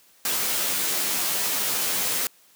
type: noise with comb filter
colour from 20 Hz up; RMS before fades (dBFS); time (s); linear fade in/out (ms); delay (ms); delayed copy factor
white; -25; 0.25-2.27; 2; 13; -0.95
effects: white hiss -57 dBFS RMS until 2.55 s + high-pass 150 Hz 12 dB/octave